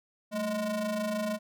square ring-modulated tone, 205.4 Hz, G#3, 19 cents flat, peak -27 dBFS, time 0.31-1.39 s, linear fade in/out 50 ms, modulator 424 Hz, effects none

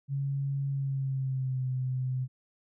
sine tone with pitch glide, 138.59 to 128.56 Hz, C#3 to C3, 0 to -30 cents, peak -28 dBFS, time 0.08-2.28 s, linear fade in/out 50 ms, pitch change -130 cents, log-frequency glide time 0.69-1.67 s, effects none

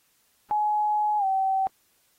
sine tone with pitch glide, 843 to 768.6 Hz, G#5 to G5, +26 to -34 cents, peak -21 dBFS, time 0.51-1.67 s, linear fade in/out 0 ms, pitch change -160 cents, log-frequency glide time 1.18-1.25 s, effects white hiss -66 dBFS RMS until 2.18 s + AAC 48 kbps

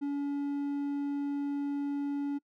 triangle tone, 284.2 Hz, C#4, 43 cents sharp, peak -28 dBFS, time 0.01-2.39 s, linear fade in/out 20 ms, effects noise-tail reverb RT60 0.1 s tail -25 dB re dry

